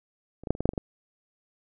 clicks, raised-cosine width 2 ms, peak -30 / -20 / -7 / -25 / -15 / -9 / -11 / -28 / -15 dBFS, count 9, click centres 0.436 / 0.472 / 0.506 / 0.551 / 0.606 / 0.656 / 0.691 / 0.735 / 0.778 s, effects none

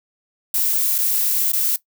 violet noise with dropouts, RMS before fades -19 dBFS, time 0.54-1.76 s, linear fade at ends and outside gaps 2 ms, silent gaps 0.981-0.986 / 1.518-1.532 s, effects noise-tail reverb RT60 0.1 s tail -17 dB re dry

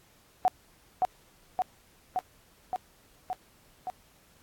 sine tone with echo, 740 Hz, F#5, in tune, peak -19 dBFS, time 0.45-0.48 s, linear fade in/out 0 ms, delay 570 ms, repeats 6, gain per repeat -2 dB, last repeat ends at 3.9 s, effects pink hiss -61 dBFS RMS until 4.42 s + AAC 64 kbps

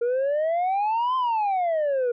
sine exponential two-way sweep, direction up then down, 466.2 to 1046.5 to 470.8 Hz, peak -18 dBFS, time 0.01-2.12 s, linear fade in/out 10 ms, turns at 1.16 s, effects tanh soft clip ceiling -20 dBFS

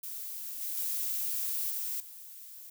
violet noise with level steps, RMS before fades -40 / -36 / -33 / -35 / -48 dBFS, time 0.03-2.7 s, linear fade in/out 5 ms, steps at 0.61 / 0.77 / 1.7 / 2 s, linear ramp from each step 2 ms, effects none

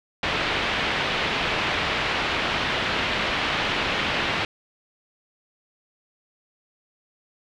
white low-pass noise, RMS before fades -25 dBFS, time 0.23-4.45 s, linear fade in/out 2 ms, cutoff 3300 Hz, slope 24 dB/octave, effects none

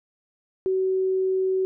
sine tone, 377.4 Hz, F#4, 34 cents sharp, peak -20 dBFS, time 0.66-1.65 s, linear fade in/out 0 ms, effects none

